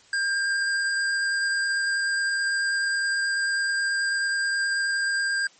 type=tone with vibrato; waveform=square; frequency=1600 Hz; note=G6; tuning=35 cents sharp; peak=-23 dBFS; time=0.13-5.47 s; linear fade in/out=2 ms; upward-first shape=triangle; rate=9.3 Hz; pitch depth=11 cents each way; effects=white hiss -55 dBFS RMS until 5.59 s + MP3 32 kbps